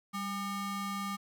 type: ring-modulated tone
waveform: square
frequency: 505 Hz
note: B4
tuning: 39 cents sharp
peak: -32 dBFS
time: 0.13-1.17 s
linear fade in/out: 20 ms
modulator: 702 Hz
effects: none